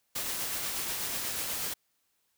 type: noise with tremolo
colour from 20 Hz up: white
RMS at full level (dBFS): -33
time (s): 0.15-1.74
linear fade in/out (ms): 10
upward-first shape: sine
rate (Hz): 8.2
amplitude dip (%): 25
effects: white hiss -75 dBFS RMS until 2.37 s